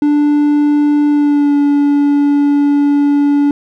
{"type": "tone with pitch glide", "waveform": "triangle", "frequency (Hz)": [293.7, 287.2], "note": ["D4", "D4"], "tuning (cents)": [0, -39], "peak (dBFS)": -6, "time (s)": [0.02, 3.51], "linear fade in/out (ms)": 2, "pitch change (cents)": -39, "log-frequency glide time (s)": [1.09, 1.55], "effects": []}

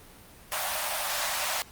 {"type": "high-pass noise", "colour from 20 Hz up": "pink", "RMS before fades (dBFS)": -30, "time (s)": [0.52, 1.62], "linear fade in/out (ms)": 0, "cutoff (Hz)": 570, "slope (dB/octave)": 96, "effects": ["pink hiss -51 dBFS RMS until 1.71 s", "Opus 32 kbps"]}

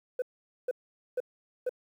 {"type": "tone bursts", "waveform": "sine", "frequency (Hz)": 502, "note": "B4", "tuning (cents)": 28, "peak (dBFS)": -24, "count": 4, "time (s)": [0.19, 1.694], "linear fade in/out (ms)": 5, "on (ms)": 31, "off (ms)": 460, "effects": ["tanh soft clip ceiling -26 dBFS", "10-bit"]}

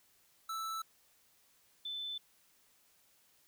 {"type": "tone pair in turn", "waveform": ["square", "sine"], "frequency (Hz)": [1318.5, 3520], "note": ["E6", "A7"], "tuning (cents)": [0, 0], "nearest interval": "octave + perfect fourth", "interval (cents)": 1700, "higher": "second", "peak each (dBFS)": [-38, -38], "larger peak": "neither", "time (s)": [[0.49, 0.82], [1.85, 2.18]], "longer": "neither", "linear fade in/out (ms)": 5, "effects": ["white hiss -69 dBFS RMS until 3.47 s"]}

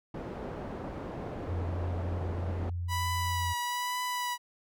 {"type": "low-pass noise", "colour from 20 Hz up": "white", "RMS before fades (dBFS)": -39, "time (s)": [0.14, 2.7], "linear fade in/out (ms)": 5, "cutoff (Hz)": 530, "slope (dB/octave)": 12}
{"type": "tone", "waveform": "sine", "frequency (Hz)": 87.5, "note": "F2", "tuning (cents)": 4, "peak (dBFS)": -31, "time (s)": [1.47, 3.54], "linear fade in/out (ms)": 20}
{"type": "tone with vibrato", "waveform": "sawtooth", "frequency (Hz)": 982, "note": "B5", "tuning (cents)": -10, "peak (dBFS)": -27, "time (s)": [2.88, 4.38], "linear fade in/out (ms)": 50, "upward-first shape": "triangle", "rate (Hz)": 1.1, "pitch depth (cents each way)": 25}
{"effects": []}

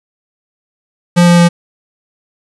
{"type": "tone with pitch steps", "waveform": "square", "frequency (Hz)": [174.61, 173.5, 172.41], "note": ["F3", "F3", "F3"], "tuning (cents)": [0, -11, -22], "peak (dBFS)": -5, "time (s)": [1.16, 1.49], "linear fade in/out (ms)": 20, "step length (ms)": 110, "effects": ["resampled to 24000 Hz", "7-bit"]}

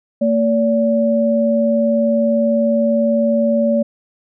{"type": "tone pair together", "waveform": "sine", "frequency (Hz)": [227.6, 574.1], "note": ["A#3", "D5"], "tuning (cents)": [-41, -39], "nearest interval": "octave + major third", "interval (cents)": 1602, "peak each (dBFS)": -15, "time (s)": [0.21, 3.83], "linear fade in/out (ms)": 10, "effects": []}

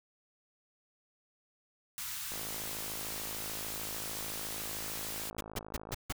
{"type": "band-stop noise", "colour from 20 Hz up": "white", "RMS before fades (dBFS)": -40, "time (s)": [1.98, 5.3], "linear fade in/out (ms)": 0, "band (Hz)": [160, 1000], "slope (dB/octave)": 24}
{"type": "click train", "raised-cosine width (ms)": 1, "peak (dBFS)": -31, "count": 193, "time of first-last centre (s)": [2.32, 5.909], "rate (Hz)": 53.5}
{"type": "noise bursts", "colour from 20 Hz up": "pink", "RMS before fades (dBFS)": -35, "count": 5, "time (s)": [5.38, 6.125], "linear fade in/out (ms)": 5, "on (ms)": 29, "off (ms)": 150}
{"effects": []}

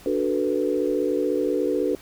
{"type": "chord", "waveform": "sine", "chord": "B minor seventh", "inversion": "first", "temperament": "equal", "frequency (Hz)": [293.7, 370, 440, 493.9], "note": ["D4", "F#4", "A4", "B4"], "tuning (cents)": [0, 0, 0, 0], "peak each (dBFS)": -26, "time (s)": [0.06, 1.95], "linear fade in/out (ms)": 2, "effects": ["pink hiss -48 dBFS RMS until 2.01 s"]}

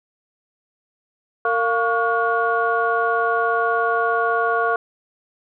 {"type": "tone cluster", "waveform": "sine", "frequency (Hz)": [458.6, 697, 1120, 1435], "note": ["A#4", "F5", "C#6", "F6"], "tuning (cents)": [-28, -4, 18, 47], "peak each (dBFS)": -22, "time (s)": [1.45, 4.76], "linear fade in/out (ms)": 2, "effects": ["tanh soft clip ceiling -7 dBFS"]}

